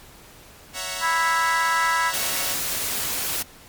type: chord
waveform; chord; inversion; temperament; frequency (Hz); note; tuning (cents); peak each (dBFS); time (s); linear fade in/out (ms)
5% pulse; F# dominant seventh; second; equal with one note detuned; 554.4 / 659.3 / 737.4 / 932.3; C#5 / E5 / F#5 / A#5; 0 / 0 / -6 / 0; -22; 0.73-2.57; 50
type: harmonic tone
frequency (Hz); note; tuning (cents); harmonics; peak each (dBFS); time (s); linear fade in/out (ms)
329.1; E4; -3; 3 / 4 / 5 / 6; -23 / -24 / -25 / -26; 1-2.13; 50
type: noise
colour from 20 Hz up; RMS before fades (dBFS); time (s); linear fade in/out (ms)
white; -26; 2.13-3.43; 10
effects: pink hiss -47 dBFS RMS until 3.68 s + MP3 96 kbps